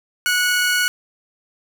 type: tone pair together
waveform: sawtooth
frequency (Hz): 1465.6 / 2217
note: F#6 / C#7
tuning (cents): -17 / 0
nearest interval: perfect fifth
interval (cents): 717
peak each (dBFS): -13 / -22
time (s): 0.26-0.88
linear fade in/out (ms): 0
effects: none